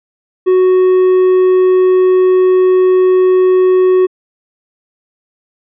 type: tone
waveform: triangle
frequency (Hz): 370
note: F#4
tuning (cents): 0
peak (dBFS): -4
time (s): 0.46-4.07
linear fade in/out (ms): 20
effects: resampled to 8000 Hz